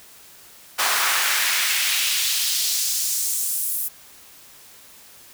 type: noise with high-pass filter sweep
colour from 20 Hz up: pink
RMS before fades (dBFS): -22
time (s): 0.78-3.89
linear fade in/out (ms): 20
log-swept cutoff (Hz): 1000 to 12000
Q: 1.3
effects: white hiss -47 dBFS RMS until 5.33 s